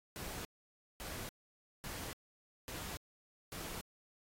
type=noise bursts; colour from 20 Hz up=pink; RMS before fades=-45 dBFS; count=5; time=0.16-3.81 s; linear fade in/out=0 ms; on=290 ms; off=550 ms; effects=AAC 48 kbps